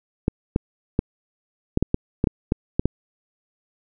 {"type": "clicks", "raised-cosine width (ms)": 3, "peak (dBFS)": -5, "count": 11, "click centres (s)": [0.281, 0.561, 0.991, 1.774, 1.826, 1.944, 2.241, 2.272, 2.521, 2.795, 2.856], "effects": []}